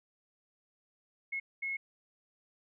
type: tone bursts at uneven times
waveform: sine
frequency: 2174 Hz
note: C#7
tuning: 34 cents flat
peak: -33 dBFS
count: 2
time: 1.32-1.4 / 1.62-1.77 s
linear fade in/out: 10 ms
effects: none